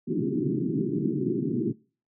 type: band-pass noise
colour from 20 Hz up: white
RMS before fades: -27 dBFS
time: 0.07-1.73 s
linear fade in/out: 20 ms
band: 120 to 390 Hz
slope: 96 dB/octave
effects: noise-tail reverb RT60 0.4 s tail -24 dB re dry